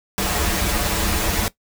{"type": "noise with comb filter", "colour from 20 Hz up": "pink", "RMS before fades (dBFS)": -21, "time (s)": [0.18, 1.48], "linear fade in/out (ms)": 0, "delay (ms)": 7.7, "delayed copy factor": -0.9, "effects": ["noise-tail reverb RT60 0.1 s tail -17 dB re dry"]}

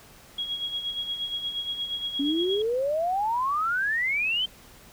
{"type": "tone with tremolo", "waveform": "sine", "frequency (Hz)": 3308, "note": "G#7", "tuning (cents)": -8, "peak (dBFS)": -26, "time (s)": [0.38, 2.62], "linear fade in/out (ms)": 5, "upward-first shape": "sine", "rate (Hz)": 8.5, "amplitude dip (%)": 60}
{"type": "exponential sweep", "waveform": "sine", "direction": "up", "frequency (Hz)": [272, 3160], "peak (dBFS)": -23, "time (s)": [2.19, 4.46], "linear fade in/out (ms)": 10}
{"effects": ["pink hiss -51 dBFS RMS until 4.92 s"]}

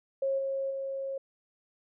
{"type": "tone with level steps", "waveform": "sine", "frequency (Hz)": 542, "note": "C#5", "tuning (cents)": -39, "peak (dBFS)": [-26, -29, -32], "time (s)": [0.22, 1.18], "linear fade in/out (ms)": 5, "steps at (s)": [0.38, 0.7], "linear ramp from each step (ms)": 10, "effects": []}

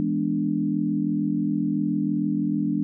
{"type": "chord", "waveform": "sine", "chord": "E dominant seventh", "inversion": "none", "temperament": "equal", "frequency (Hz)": [164.81, 207.7, 246.9, 293.7], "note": ["E3", "G#3", "B3", "D4"], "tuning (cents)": [0, 0, 0, 0], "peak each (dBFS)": [-29, -26, -29, -25], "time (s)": [0, 2.83], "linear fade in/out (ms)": 0, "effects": []}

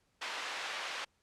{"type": "band-pass noise", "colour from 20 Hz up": "white", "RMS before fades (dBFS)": -40, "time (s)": [0.21, 1.05], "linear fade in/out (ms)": 10, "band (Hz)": [640, 2900], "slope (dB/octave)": 12, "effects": ["pink hiss -75 dBFS RMS until 1.22 s", "low-pass 9000 Hz 12 dB/octave"]}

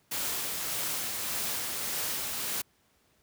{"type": "noise with tremolo", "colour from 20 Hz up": "white", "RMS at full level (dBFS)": -32, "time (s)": [0.11, 2.62], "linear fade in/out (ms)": 10, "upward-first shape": "sine", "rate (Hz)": 1.7, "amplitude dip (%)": 25, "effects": ["pink hiss -68 dBFS RMS until 3.22 s", "high-pass 60 Hz 12 dB/octave"]}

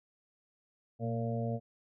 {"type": "harmonic tone with a mistuned harmonic", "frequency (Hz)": 114.9, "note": "A#2", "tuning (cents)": -25, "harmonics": [1, 2, 4, 5, 6], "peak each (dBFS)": [-34, -37, -40, -41, -42], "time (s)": [0.99, 1.6], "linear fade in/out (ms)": 50, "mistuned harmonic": 1, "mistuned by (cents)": 55, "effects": []}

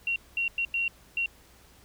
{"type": "tone bursts at uneven times", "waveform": "sine", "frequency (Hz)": 2746, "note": "F7", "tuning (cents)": -30, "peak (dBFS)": -25, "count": 5, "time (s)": [[0.07, 0.16], [0.37, 0.48], [0.58, 0.65], [0.74, 0.88], [1.17, 1.26]], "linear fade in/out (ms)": 2, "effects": ["added 60 Hz sine -59 dBFS peak until 1.84 s", "pink hiss -57 dBFS RMS until 1.84 s"]}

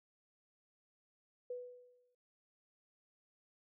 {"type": "tone with exponential decay", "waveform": "sine", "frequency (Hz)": 493.9, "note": "B4", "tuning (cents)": 0, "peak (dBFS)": -38, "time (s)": [1.5, 2.15], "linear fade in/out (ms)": 5, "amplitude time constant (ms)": 140, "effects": ["noise-tail reverb RT60 0.4 s tail -26 dB re dry"]}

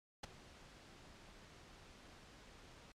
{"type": "noise with ADSR envelope", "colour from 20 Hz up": "pink", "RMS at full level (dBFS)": -40, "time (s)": [0.23, 2.92], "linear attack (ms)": 9, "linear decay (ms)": 11, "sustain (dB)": -19, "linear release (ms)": 4, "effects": ["low-pass 6000 Hz 12 dB/octave", "MP3 96 kbps"]}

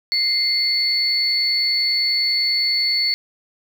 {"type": "tone pair together", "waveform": "sine", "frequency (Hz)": [2093, 4435], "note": ["C7", "C#8"], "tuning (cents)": [0, 0], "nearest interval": "octave + minor second", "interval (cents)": 1300, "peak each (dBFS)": [-24, -17], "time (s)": [0.12, 3.14], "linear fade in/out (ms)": 0, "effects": ["7-bit"]}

